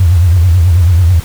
sine tone with vibrato, 87.31 Hz, F2, in tune, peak -4 dBFS, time 0-1.2 s, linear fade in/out 5 ms, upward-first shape triangle, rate 9.2 Hz, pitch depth 170 cents each way, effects pink hiss -30 dBFS RMS until 1.24 s

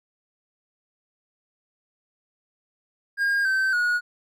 triangle tone with pitch steps, 1619 / 1547 / 1451 Hz, G#6 / G6 / F#6, -45 / -23 / -34 cents, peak -18 dBFS, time 3.17-4.01 s, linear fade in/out 50 ms, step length 280 ms, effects none

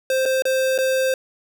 square tone with dropouts, 524 Hz, C5, 2 cents sharp, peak -18 dBFS, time 0.1-1.14 s, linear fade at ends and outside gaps 2 ms, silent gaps 0.255-0.259 / 0.422-0.453 / 0.779-0.786 s, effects none

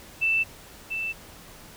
sine tone with echo, 2657 Hz, E7, 13 cents sharp, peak -20 dBFS, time 0.21-0.44 s, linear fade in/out 20 ms, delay 690 ms, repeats 1, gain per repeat -7 dB, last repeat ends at 1.13 s, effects pink hiss -47 dBFS RMS until 1.76 s

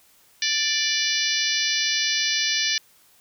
harmonic tone, 587.3 Hz, D5, in tune, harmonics 3 / 4 / 5 / 6 / 7 / 8 / 9 / 10, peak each -29 / -29 / -29 / -29 / -29 / -29 / -29 / -29 dBFS, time 0.42-2.78 s, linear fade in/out 2 ms, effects white hiss -57 dBFS RMS until 3.2 s

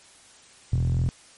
sawtooth tone with band-pass filter, 42.34 Hz, E1, 47 cents sharp, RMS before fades -23 dBFS, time 0.72-1.09 s, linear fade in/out 0 ms, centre 110 Hz, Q 9.6, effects white hiss -52 dBFS RMS until 1.37 s + MP3 48 kbps

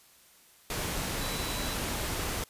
sine tone in noise, 3951 Hz, B7, in tune, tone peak -41 dBFS, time 1.21-1.74 s, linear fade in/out 2 ms, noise pink, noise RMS -33 dBFS, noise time 0.7-2.44 s, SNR -11 dB, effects white hiss -59 dBFS RMS until 2.49 s + resampled to 32000 Hz

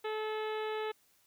harmonic tone, 432.4 Hz, A4, 30 cents flat, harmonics 1 / 2 / 3 / 4 / 5 / 6 / 7 / 8 / 9, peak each -35 / -41 / -45 / -47 / -49 / -51 / -52 / -53 / -54 dBFS, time 0.04-0.92 s, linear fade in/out 10 ms, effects white hiss -69 dBFS RMS until 1.26 s

